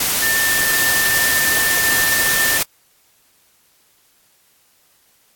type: tone in noise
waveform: sine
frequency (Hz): 1789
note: A6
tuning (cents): +28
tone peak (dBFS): -17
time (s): 0.22-2.58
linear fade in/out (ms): 5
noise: white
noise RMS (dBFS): -18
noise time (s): 0-2.63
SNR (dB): -2
effects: white hiss -57 dBFS RMS until 5.35 s + AAC 64 kbps